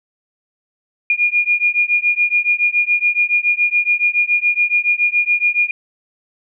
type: beating tone pair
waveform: sine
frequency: 2425 / 2432.1 Hz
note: D#7 / D#7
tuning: -45 / -40 cents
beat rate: 7.1 Hz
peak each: -16 dBFS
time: 1.1-5.71 s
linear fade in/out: 2 ms
effects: none